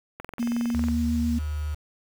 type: click train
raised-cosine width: 0.5 ms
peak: -21 dBFS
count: 16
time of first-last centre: 0.2-0.885 s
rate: 21.9 Hz
type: tone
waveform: sine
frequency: 236.2 Hz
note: A#3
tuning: 23 cents sharp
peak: -23 dBFS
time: 0.39-1.39 s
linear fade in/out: 10 ms
type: tone with pitch glide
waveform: sine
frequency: 76.4 to 75.22 Hz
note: D#2 to D2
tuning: -31 to +42 cents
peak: -26 dBFS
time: 0.74-1.75 s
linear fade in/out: 10 ms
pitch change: -27 cents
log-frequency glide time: 1.17-1.59 s
effects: 7-bit